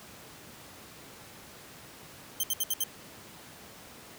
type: tone bursts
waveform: 5% pulse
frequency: 3132 Hz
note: G7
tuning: 2 cents flat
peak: -18 dBFS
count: 5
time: 2.4-2.838 s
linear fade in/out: 2 ms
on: 34 ms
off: 67 ms
effects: pink hiss -49 dBFS RMS until 4.18 s + high-pass 100 Hz 12 dB/octave